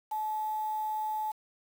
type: tone with quantisation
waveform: sine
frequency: 861 Hz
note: A5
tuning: 38 cents flat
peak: -30 dBFS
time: 0.11-1.32 s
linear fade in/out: 10 ms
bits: 8
effects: none